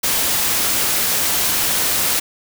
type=noise; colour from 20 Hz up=white; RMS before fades=-18 dBFS; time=0.03-2.2 s; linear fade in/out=10 ms; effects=none